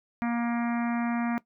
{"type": "harmonic tone", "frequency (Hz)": 236, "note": "A#3", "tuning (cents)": 22, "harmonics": [1, 3, 4, 5, 6, 7, 8, 9, 10], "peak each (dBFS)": [-26, -36, -38, -40, -42, -43, -44, -45, -46], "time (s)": [0.22, 1.38], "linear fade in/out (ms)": 0, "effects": ["noise-tail reverb RT60 0.1 s tail -18 dB re dry"]}